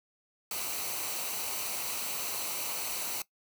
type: noise with comb filter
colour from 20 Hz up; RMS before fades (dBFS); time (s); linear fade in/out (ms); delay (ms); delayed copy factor
white; -35; 0.51-3.22; 2; 0.58; -0.55
effects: noise-tail reverb RT60 0.1 s tail -19 dB re dry